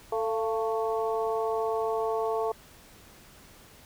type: harmonic tone with a mistuned harmonic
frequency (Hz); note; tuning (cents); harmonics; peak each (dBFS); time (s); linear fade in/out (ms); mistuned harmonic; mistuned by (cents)
221.8; A3; +14; 2 / 3 / 4 / 5; -28 / -32 / -34 / -36; 0.12-2.52; 5; 3; +50
effects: pink hiss -53 dBFS RMS until 3.85 s